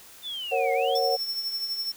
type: linear two-way sweep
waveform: sine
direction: down then up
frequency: 3608 to 2093 to 3608 Hz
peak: -31 dBFS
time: 0.22-0.99 s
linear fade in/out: 50 ms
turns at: 0.73 s
type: chord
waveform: sine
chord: F# major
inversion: first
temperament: equal with one note detuned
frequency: 466.2 / 545.8 / 740 Hz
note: A#4 / C#5 / F#5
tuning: 0 / -27 / 0 cents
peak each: -27 / -26 / -26 dBFS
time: 0.51-1.17 s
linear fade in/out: 20 ms
type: tone with tremolo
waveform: square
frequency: 5400 Hz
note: E8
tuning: 41 cents sharp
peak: -26 dBFS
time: 0.95-1.92 s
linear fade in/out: 5 ms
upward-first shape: triangle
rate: 12 Hz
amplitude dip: 60%
effects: white hiss -49 dBFS RMS until 1.96 s